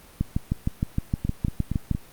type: two click trains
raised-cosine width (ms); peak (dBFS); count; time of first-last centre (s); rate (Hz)
5; -13 / -10; 4 / 12; 1.25-1.949 / 0.21-1.913; 4.29 / 6.46
effects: pink hiss -50 dBFS RMS until 2.12 s + Opus 32 kbps